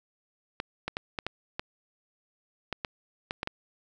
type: clicks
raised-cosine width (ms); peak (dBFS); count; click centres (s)
0.3; -15; 11; 0.601 / 0.88 / 0.969 / 1.188 / 1.266 / 1.595 / 2.727 / 2.848 / 3.309 / 3.431 / 3.474
effects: none